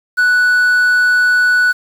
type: tone with quantisation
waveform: triangle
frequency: 1480 Hz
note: F#6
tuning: in tune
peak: -7 dBFS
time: 0.17-1.73 s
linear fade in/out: 20 ms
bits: 6
effects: none